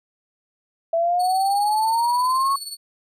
sine exponential sweep, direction up, 659.3 to 1113 Hz, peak -17 dBFS, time 0.93-2.56 s, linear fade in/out 5 ms
25% pulse tone with tremolo, 4428 Hz, C#8, 3 cents flat, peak -23 dBFS, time 1.19-2.77 s, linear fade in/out 20 ms, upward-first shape triangle, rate 19 Hz, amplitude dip 75%
effects none

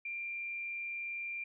sine tone with frequency modulation, 2379 Hz, D7, 22 cents sharp, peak -37 dBFS, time 0.05-1.44 s, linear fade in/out 5 ms, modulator 119 Hz, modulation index 0.24, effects none

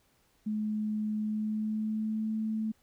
sine tone with pitch glide, 213.5 to 218.6 Hz, G#3 to A3, +48 to -11 cents, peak -29 dBFS, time 0.46-2.72 s, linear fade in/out 10 ms, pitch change +41 cents, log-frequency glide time 1.19-2.35 s, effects pink hiss -69 dBFS RMS until 2.82 s

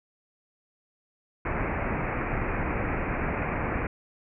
pink low-pass noise, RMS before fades -29 dBFS, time 1.45-3.87 s, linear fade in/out 5 ms, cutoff 2500 Hz, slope 96 dB/octave, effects none

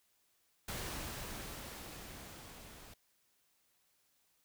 pink noise with level ramp, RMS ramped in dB -41 to -55 dBFS, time 0.68-2.94 s, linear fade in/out 5 ms, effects white hiss -75 dBFS RMS until 4.44 s

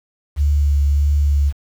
sine tone with vibrato, 72 Hz, D2, 34 cents flat, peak -12 dBFS, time 0.36-1.53 s, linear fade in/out 50 ms, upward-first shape triangle, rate 1.6 Hz, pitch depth 23 cents each way, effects 7-bit

